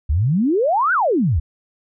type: exponential two-way sweep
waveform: sine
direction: up then down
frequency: 66 to 1568 to 66 Hz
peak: -14 dBFS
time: 0.09-1.4 s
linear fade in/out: 10 ms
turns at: 0.93 s
effects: none